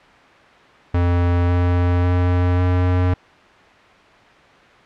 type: tone with pitch steps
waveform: square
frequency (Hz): 87.6 / 88.46 / 89.34 / 90.22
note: F2 / F2 / F2 / F#2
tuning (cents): +6 / +23 / +40 / -43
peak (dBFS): -15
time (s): 0.94-3.14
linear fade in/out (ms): 5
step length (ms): 550
effects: white hiss -46 dBFS RMS until 4.85 s + low-pass 2000 Hz 12 dB/octave